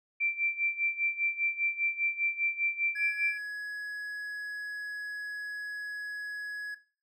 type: tone with tremolo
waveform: sine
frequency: 2349 Hz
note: D7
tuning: in tune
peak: -26 dBFS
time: 0.2-3.38 s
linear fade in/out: 10 ms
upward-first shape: sine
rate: 5 Hz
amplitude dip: 85%
type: tone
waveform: triangle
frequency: 1679 Hz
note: G#6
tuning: 18 cents sharp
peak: -32 dBFS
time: 2.95-6.75 s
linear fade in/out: 10 ms
effects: noise-tail reverb RT60 0.4 s tail -17 dB re dry